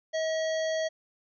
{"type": "harmonic tone with a mistuned harmonic", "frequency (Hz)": 638, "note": "D#5", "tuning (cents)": 43, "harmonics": [1, 3, 5, 7, 9, 10], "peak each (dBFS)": [-27, -37, -41, -44, -46, -47], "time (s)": [0.13, 0.89], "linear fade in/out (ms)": 20, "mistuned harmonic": 5, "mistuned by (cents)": 54, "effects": []}